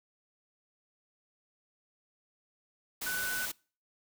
sine tone in noise, 1495 Hz, F#6, 17 cents sharp, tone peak -33 dBFS, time 3.06-3.46 s, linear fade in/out 10 ms, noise white, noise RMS -37 dBFS, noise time 3.01-3.52 s, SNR +1 dB, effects noise-tail reverb RT60 0.4 s tail -25 dB re dry

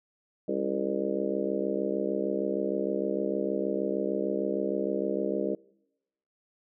harmonic tone with a mistuned harmonic, 66.5 Hz, C2, 29 cents sharp, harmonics 3 / 4 / 5 / 6 / 7 / 8 / 9, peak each -35 / -37 / -33 / -33 / -33 / -38 / -35 dBFS, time 0.48-5.55 s, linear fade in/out 5 ms, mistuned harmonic 4, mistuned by +80 cents, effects noise-tail reverb RT60 0.9 s tail -25 dB re dry

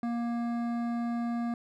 triangle tone with hard clipping, 235.8 Hz, A#3, 20 cents sharp, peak -31 dBFS, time 0.03-1.54 s, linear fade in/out 2 ms, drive 16 dB, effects none

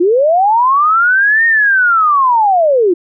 sine linear two-way sweep, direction up then down, 329.6 to 1857 to 329.6 Hz, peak -7 dBFS, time 0-2.94 s, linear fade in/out 10 ms, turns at 1.46 s, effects none

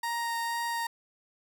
30% pulse tone with vibrato, 932.3 Hz, A#5, in tune, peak -27 dBFS, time 0.03-0.87 s, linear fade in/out 5 ms, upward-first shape sine, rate 2.1 Hz, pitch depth 9 cents each way, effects none

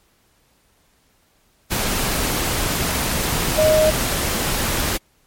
sine tone in noise, 622.3 Hz, D#5, in tune, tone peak -12 dBFS, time 3.57-3.91 s, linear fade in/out 20 ms, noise pink, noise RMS -21 dBFS, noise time 1.7-4.98 s, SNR +6 dB, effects pink hiss -60 dBFS RMS until 5.26 s + MP3 64 kbps

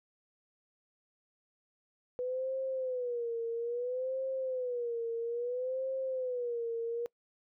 sine tone with vibrato, 493.9 Hz, B4, in tune, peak -32 dBFS, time 2.19-7.06 s, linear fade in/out 0 ms, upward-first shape sine, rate 0.6 Hz, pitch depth 120 cents each way, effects noise-tail reverb RT60 0.1 s tail -24 dB re dry

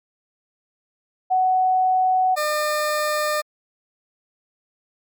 sine / 20% pulse tone pair in turn, 745 / 603.6 Hz, F#5 / D5, +12 / +47 cents, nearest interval major third, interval 365 cents, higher first, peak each -15 dBFS, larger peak neither, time 1.3-2.36 / 2.36-3.42 s, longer neither, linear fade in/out 20 ms, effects MP3 96 kbps

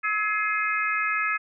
harmonic tone with a mistuned harmonic, 421.1 Hz, G#4, 24 cents sharp, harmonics 3 / 4 / 5 / 6, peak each -27 / -28 / -29 / -30 dBFS, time 0.03-1.38 s, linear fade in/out 20 ms, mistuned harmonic 3, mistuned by +35 cents, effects none

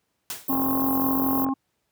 white noise with exponential decay, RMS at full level -29 dBFS, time 0.3-0.56 s, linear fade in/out 1 ms, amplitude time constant 56 ms
white band-stop noise, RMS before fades -28 dBFS, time 0.48-1.45 s, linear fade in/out 5 ms, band 630 to 12000 Hz, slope 96 dB/octave
harmonic tone, 268.6 Hz, C4, 46 cents sharp, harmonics 1 / 3 / 4, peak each -23 / -32 / -32 dBFS, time 0.49-1.54 s, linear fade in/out 10 ms
click train, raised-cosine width 1 ms, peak -17 dBFS, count 44, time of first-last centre 0.53-1.488 s, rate 44.9 Hz
effects pink hiss -74 dBFS RMS until 1.91 s + high-pass 80 Hz 12 dB/octave

